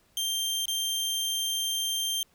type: tone with dropouts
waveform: sawtooth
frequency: 3164 Hz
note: G7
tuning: 15 cents sharp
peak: -24 dBFS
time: 0.17-2.23 s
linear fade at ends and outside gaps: 1 ms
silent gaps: 0.656-0.681 s
effects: pink hiss -65 dBFS RMS until 2.34 s